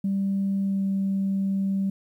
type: tone with pitch glide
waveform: sine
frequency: 196 to 194.65 Hz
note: G3 to G3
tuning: 0 to -12 cents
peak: -21 dBFS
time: 0.04-1.9 s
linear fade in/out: 5 ms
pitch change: -12 cents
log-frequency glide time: 0.63-0.83 s
effects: tanh soft clip ceiling -18 dBFS + 10-bit